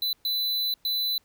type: tone bursts at uneven times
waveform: square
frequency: 4000 Hz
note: B7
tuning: 21 cents sharp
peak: -25 dBFS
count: 3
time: 0.02-0.13 / 0.25-0.74 / 0.85-1.18 s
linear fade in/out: 2 ms
effects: pink hiss -66 dBFS RMS until 1.24 s